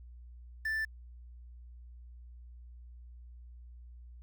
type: tone with quantisation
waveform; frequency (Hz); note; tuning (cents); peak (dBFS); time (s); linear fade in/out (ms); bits
triangle; 1765; A6; +5; -29; 0.65-0.85; 5; 9
effects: added 60 Hz sine -48 dBFS peak until 4.22 s

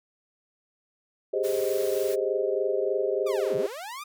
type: chord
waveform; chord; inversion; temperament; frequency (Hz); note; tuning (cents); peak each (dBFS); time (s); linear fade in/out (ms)
sine; Ab major seventh; third; equal; 392 / 415.3 / 523.3 / 622.3; G4 / Ab4 / C5 / Eb5; 0 / 0 / 0 / 0; -28 / -29 / -29 / -31; 1.33-3.67; 10
type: noise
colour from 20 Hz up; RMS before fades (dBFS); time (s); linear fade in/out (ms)
white; -40; 1.43-2.16; 20
type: linear two-way sweep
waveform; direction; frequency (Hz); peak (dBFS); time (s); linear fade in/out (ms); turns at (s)
sawtooth; down then up; 1244.5 to 110.7 to 1244.5; -32; 3.26-4.04; 10; 3.56
effects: none

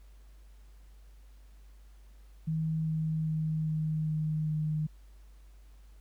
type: tone with pitch steps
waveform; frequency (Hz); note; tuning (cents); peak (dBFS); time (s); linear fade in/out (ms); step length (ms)
sine; 159.1 / 158.09 / 157.09 / 156.1 / 155.11 / 154.12; D#3 / D#3 / D#3 / D#3 / D#3 / D#3; +39 / +28 / +17 / +6 / -5 / -16; -28; 2.47-4.87; 10; 400
effects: added 50 Hz sine -51 dBFS peak until 6 s + pink hiss -68 dBFS RMS until 6 s

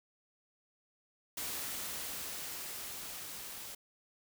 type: noise with level ramp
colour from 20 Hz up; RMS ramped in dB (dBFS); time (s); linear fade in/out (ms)
white; -39 to -46; 1.37-3.75; 5
effects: none

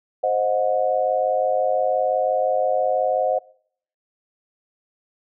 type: chord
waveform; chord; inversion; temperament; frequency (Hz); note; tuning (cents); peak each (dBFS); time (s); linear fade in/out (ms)
sine; C diminished; none; equal with one note detuned; 523.3 / 622.3 / 728.1; C5 / Eb5 / Gb5; 0 / 0 / -28; -22; 0.23-3.39; 10
effects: noise-tail reverb RT60 0.6 s tail -23 dB re dry

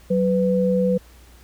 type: tone pair together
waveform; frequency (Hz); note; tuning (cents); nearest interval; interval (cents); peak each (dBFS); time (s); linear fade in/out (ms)
sine; 186.8 / 498.7; F#3 / B4; +17 / +17; octave + perfect fourth; 1700; -19; 0.1-0.98; 10
effects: added 60 Hz sine -47 dBFS peak until 1.43 s + pink hiss -52 dBFS RMS until 1.43 s

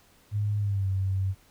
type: tone with pitch glide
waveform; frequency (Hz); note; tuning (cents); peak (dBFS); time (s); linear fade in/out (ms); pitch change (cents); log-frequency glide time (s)
sine; 103.83 to 95.76; G#2 to G2; 0 to -40; -24; 0.31-1.35; 50; -140; 0.58-0.88
effects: pink hiss -60 dBFS RMS until 1.5 s

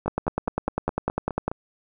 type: two click trains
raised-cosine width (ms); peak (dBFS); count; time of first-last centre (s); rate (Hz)
1; -9 / -16; 15 / 8; 0.08-1.48 / 0.06-1.515; 10 / 4.81
effects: none

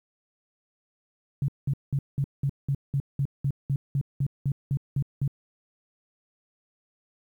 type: tone bursts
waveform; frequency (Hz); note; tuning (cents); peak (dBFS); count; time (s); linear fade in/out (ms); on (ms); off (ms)
sine; 138.59; C#3; 0; -22; 16; 1.42-5.278; 2; 63; 190
effects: 10-bit

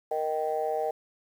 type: chord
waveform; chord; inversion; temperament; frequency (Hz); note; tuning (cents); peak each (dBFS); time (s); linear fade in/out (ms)
sine; Eb major; second; just; 466.7 / 622.3 / 777.8; Bb4 / Eb5 / G5; +2 / 0 / -14; -30; 0.11-0.91; 5
effects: tanh soft clip ceiling -18 dBFS + 9-bit

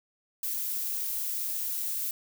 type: noise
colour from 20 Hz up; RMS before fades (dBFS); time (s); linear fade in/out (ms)
violet; -32; 0.43-2.11; 2
effects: none

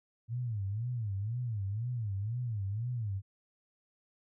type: tone with vibrato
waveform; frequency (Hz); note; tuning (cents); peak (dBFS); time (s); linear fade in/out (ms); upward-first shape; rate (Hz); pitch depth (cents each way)
sine; 110; A2; 0; -32; 0.28-3.22; 50; sine; 2; 220
effects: none

